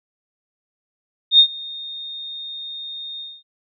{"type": "tone with ADSR envelope", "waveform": "sine", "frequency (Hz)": 3677, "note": "A#7", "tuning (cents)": -24, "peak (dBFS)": -5, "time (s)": [1.31, 3.43], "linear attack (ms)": 80, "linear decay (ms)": 80, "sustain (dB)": -24, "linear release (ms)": 230, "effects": []}